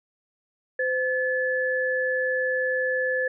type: tone pair together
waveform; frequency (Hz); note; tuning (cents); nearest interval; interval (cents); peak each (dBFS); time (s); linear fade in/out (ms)
sine; 513 / 1725.5; C5 / A6; -34 / -34; octave + major sixth; 2100; -25; 0.79-3.28; 5
effects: none